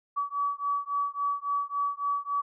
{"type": "beating tone pair", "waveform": "sine", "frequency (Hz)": [1140, 1143.6], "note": ["C#6", "D6"], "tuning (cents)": [48, -46], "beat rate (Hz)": 3.6, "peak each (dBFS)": -30, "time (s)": [0.16, 2.42], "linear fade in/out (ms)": 20, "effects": []}